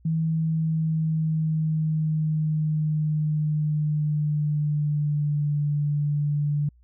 sine tone with pitch glide, 160.9 to 146.7 Hz, E3 to D3, -42 to -2 cents, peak -21 dBFS, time 0.05-6.69 s, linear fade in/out 5 ms, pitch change -160 cents, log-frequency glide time 0.23-5.6 s, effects added 60 Hz sine -53 dBFS peak until 6.83 s

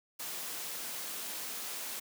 white noise, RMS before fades -40 dBFS, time 0.19-2 s, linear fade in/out 10 ms, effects high-pass 200 Hz 12 dB/octave

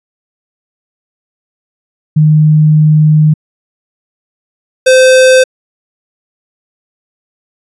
sine / square tone pair in turn, 153.6 / 516.6 Hz, D#3 / C5, -22 / -22 cents, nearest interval octave + major sixth, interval 2100 cents, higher second, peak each -3 dBFS, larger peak neither, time 2.16-3.34 / 4.86-5.44 s, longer first, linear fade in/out 10 ms, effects resampled to 24000 Hz

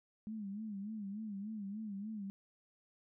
sine tone with vibrato, 207.7 Hz, G#3, in tune, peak -40 dBFS, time 0.27-2.3 s, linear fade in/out 0 ms, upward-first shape sine, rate 3.4 Hz, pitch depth 110 cents each way, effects none

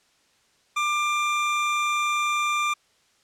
25% pulse tone, 1190 Hz, D6, 22 cents sharp, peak -18 dBFS, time 0.76-2.74 s, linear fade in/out 10 ms, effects white hiss -63 dBFS RMS until 3.23 s + low-pass 7000 Hz 12 dB/octave

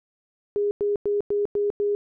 sine tone bursts, 410 Hz, G#4, 22 cents flat, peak -20 dBFS, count 6, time 0.56-1.95 s, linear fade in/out 0 ms, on 150 ms, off 98 ms, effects none

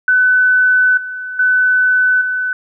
sine tone with level steps, 1504 Hz, F#6, 28 cents sharp, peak -8 / -22 / -9 / -15 dBFS, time 0.08-2.53 s, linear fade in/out 2 ms, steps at 0.97 / 1.39 / 2.21 s, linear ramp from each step 5 ms, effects none

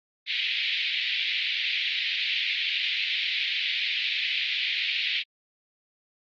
pink band-pass noise, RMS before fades -28 dBFS, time 0.26-5.24 s, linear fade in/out 50 ms, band 2100 to 4000 Hz, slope 48 dB/octave, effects Opus 32 kbps

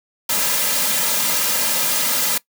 white noise with comb filter, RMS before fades -19 dBFS, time 0.29-2.38 s, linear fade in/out 5 ms, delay 2.7 ms, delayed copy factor -0.7, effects noise-tail reverb RT60 0.1 s tail -20 dB re dry + high-pass 200 Hz 12 dB/octave

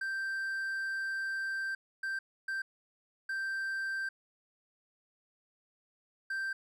triangle tone bursts at uneven times, 1568 Hz, G6, in tune, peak -31 dBFS, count 5, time 0.01-1.75 / 2.03-2.19 / 2.48-2.62 / 3.29-4.09 / 6.3-6.53 s, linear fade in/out 5 ms, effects none

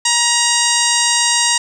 harmonic tone, 947 Hz, A#5, 27 cents sharp, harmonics 1 / 2 / 3 / 4 / 5 / 6 / 7 / 8 / 9, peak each -21 / -21 / -21 / -21 / -21 / -21 / -21 / -21 / -21 dBFS, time 0.05-1.58 s, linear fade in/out 5 ms, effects 7-bit

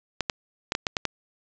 clicks, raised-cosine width 0.2 ms, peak -7 dBFS, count 7, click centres 0.207 / 0.298 / 0.721 / 0.751 / 0.868 / 0.968 / 1.053 s, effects resampled to 16000 Hz + 8-bit

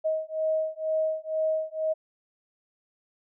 sine beating tone pair, 630 / 632.1 Hz, D#5 / D#5, +21 / +27 cents, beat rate 2.1 Hz, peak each -28 dBFS, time 0.04-1.94 s, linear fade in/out 20 ms, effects none

